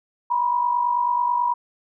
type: tone pair together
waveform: sine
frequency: 965 / 1014.2 Hz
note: B5 / B5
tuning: -40 / +46 cents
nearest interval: minor second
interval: 86 cents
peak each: -19 / -26 dBFS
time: 0.3-1.54 s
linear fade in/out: 10 ms
effects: none